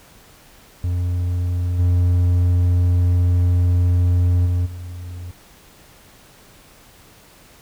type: tone with level steps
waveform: triangle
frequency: 88.6 Hz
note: F2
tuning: 25 cents sharp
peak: -16 / -11 / -14 / -27 dBFS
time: 0.84-5.31 s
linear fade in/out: 0 ms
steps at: 1.78 / 4.45 / 4.65 s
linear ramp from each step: 20 ms
effects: pink hiss -48 dBFS RMS until 7.61 s